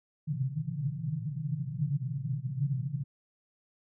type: band-pass noise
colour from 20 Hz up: white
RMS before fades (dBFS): -33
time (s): 0.27-3.04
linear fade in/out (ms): 5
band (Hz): 120 to 160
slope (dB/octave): 96
effects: none

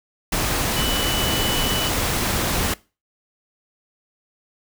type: tone in noise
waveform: sine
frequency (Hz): 2972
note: F#7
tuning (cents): +7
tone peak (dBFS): -26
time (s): 0.76-1.89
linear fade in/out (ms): 5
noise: pink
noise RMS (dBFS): -22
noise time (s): 0.32-2.74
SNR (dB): -7
effects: noise-tail reverb RT60 0.3 s tail -21 dB re dry

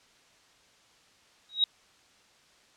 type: tone with exponential growth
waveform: sine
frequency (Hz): 3809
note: A#7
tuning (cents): +37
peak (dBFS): -16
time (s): 1.49-1.64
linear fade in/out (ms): 2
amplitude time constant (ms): 31
effects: white hiss -61 dBFS RMS until 2.76 s + low-pass 6000 Hz 12 dB/octave

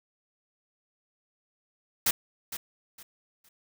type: noise with echo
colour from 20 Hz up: white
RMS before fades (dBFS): -24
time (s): 2.06-2.11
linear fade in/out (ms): 5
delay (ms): 460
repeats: 3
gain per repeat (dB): -12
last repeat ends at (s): 3.49
effects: none

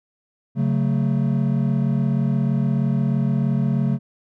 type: chord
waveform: triangle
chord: F# minor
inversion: second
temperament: just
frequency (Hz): 138.75 / 185 / 222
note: C#3 / F#3 / A3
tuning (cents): +2 / 0 / +16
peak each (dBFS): -18 / -22 / -21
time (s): 0.55-3.99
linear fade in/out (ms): 50
effects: none

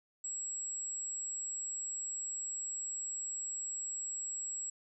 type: tone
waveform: sine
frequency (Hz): 7700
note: B8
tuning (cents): -45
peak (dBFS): -37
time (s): 0.24-4.7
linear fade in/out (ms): 5
effects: none

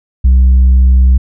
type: tone with tanh clipping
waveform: sine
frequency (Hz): 63.9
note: C2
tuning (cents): -40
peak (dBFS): -4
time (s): 0.24-1.18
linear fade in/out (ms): 10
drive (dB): 2
effects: none

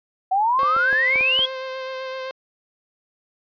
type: exponential sweep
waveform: sine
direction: up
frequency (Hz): 740 to 3348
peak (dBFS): -16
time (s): 0.31-1.46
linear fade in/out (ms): 10
type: tone with vibrato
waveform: sawtooth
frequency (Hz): 523.3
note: C5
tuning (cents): 0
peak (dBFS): -24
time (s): 0.59-2.31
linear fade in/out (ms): 0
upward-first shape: sine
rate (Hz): 7.8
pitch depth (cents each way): 15
type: clicks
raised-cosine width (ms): 1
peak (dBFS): -19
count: 6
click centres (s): 0.632 / 0.765 / 0.929 / 1.158 / 1.209 / 1.392
effects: resampled to 11025 Hz

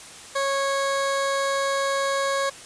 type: tone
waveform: 20% pulse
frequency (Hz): 550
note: C#5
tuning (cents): -14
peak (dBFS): -17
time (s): 0.35-2.5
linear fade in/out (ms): 10
effects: white hiss -42 dBFS RMS until 2.65 s + resampled to 22050 Hz

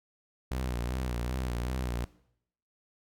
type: tone with vibrato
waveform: sawtooth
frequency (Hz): 61.74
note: B1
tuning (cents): 0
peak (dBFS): -27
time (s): 0.51-2.05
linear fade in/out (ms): 5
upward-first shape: sine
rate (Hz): 2.6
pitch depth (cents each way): 81
effects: noise-tail reverb RT60 0.7 s tail -19 dB re dry

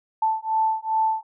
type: beating tone pair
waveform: sine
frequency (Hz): 880 / 882.5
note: A5 / A5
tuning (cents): 0 / +5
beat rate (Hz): 2.5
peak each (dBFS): -23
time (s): 0.22-1.23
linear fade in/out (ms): 5
effects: none

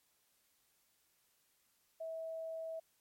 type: tone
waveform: sine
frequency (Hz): 649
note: E5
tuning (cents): -27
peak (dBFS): -40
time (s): 2-2.8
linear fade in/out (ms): 10
effects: white hiss -75 dBFS RMS until 3 s + MP3 64 kbps

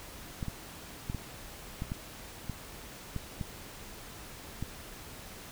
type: clicks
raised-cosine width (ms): 5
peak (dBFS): -22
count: 10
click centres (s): 0.428 / 0.483 / 1.099 / 1.147 / 1.821 / 1.919 / 2.497 / 3.163 / 3.412 / 4.626
effects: pink hiss -47 dBFS RMS until 5.51 s

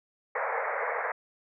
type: band-pass noise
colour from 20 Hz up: pink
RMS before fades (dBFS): -31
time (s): 0.35-1.12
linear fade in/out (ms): 5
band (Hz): 450 to 2200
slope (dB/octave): 96
effects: none

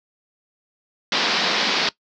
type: band-pass noise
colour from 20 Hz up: white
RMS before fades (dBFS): -21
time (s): 1.12-1.89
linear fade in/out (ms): 2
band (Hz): 170 to 5100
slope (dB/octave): 48
effects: noise-tail reverb RT60 0.1 s tail -19 dB re dry

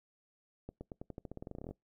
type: accelerating click train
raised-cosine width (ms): 2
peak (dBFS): -30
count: 19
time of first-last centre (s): 0.69-1.71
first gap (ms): 120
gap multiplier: 0.9
effects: noise-tail reverb RT60 0.2 s tail -26 dB re dry

